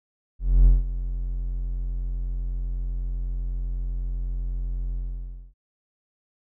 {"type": "tone with ADSR envelope", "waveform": "triangle", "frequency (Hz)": 44, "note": "F1", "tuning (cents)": 14, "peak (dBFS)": -8, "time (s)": [0.39, 5.54], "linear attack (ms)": 270, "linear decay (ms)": 170, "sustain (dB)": -15, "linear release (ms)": 600, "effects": []}